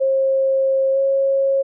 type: tone with pitch glide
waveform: sine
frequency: 536 to 544.1 Hz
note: C5 to C#5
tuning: +42 to -32 cents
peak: -14 dBFS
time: 0-1.63 s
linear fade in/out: 20 ms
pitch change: +26 cents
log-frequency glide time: 0.92-0.98 s
effects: none